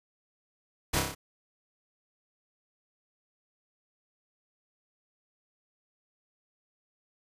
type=noise with echo; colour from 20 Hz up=pink; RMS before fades=-28 dBFS; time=0.93-1 s; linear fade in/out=10 ms; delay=30 ms; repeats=5; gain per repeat=-3 dB; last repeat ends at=1.15 s; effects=resampled to 32000 Hz